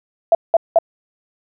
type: tone bursts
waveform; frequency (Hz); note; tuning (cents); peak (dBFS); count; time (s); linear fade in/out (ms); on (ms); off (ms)
sine; 667; E5; +20; -7; 3; 0.32-0.787; 2; 29; 190
effects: none